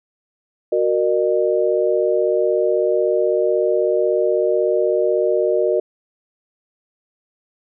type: chord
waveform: sine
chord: D# minor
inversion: first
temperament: equal with one note detuned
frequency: 370 / 466.2 / 608 Hz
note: F#4 / A#4 / D#5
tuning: 0 / 0 / -40 cents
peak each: -19 dBFS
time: 0.72-5.8 s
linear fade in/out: 5 ms
effects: none